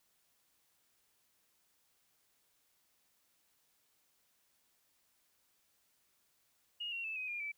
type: tone with pitch steps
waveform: sine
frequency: 2863 / 2743 / 2628 / 2518 / 2413 / 2312 Hz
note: F7 / F7 / E7 / D#7 / D7 / D7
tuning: +42 / -32 / -6 / +20 / +46 / -28 cents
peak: -38 dBFS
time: 6.8-7.52 s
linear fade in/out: 10 ms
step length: 120 ms
effects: white hiss -75 dBFS RMS until 7.57 s